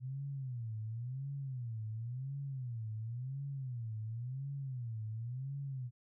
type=tone with vibrato; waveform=sine; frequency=123.47 Hz; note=B2; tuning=in tune; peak=-38 dBFS; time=0-5.91 s; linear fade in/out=50 ms; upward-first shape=sine; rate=0.94 Hz; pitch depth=220 cents each way; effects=none